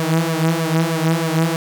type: tone with flanger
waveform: sawtooth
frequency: 162.6 Hz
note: E3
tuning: 23 cents flat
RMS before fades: -18 dBFS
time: 0-1.56 s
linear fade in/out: 0 ms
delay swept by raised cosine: 1.7 to 6.3 ms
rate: 3.2 Hz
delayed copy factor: +0.8
effects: none